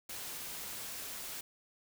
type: noise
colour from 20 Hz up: white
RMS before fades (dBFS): -43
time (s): 0.09-1.41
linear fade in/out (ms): 5
effects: none